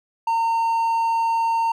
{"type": "tone", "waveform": "triangle", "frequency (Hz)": 914, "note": "A#5", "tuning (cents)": -34, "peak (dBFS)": -16, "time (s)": [0.27, 1.72], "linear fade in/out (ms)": 5, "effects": []}